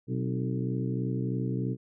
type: harmonic tone with a mistuned harmonic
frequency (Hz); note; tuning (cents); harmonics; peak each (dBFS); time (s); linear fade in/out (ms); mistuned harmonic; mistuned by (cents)
63.2; B1; +41; 2 / 3 / 4 / 5 / 6 / 7; -30 / -34 / -36 / -38 / -40 / -41; 0.07-1.77; 50; 4; +76
effects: none